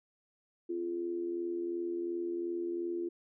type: tone with amplitude modulation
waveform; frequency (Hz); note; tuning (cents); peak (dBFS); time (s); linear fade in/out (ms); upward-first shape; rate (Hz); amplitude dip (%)
sine; 345; F4; -21; -30; 0.69-3.09; 10; sine; 82.8; 60
effects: none